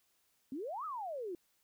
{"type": "exponential two-way sweep", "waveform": "sine", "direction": "up then down", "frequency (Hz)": [247.2, 1318.5, 333.3], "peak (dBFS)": -38, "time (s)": [0.52, 1.35], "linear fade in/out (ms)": 2, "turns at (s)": 0.85, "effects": ["white hiss -75 dBFS RMS until 1.63 s"]}